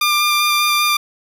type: tone with vibrato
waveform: 15% pulse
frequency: 1195 Hz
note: D6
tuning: 30 cents sharp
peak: -7 dBFS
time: 0.01-0.97 s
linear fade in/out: 5 ms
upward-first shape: square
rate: 5.1 Hz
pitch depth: 9 cents each way
effects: none